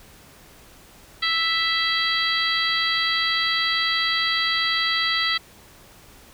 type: harmonic tone with a mistuned harmonic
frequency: 659.3 Hz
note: E5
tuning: in tune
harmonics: 2 / 3 / 4 / 5 / 6 / 7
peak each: -28 / -24 / -34 / -26 / -26 / -29 dBFS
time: 1.22-5.38 s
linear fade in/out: 10 ms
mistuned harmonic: 5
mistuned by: -25 cents
effects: pink hiss -49 dBFS RMS until 6.33 s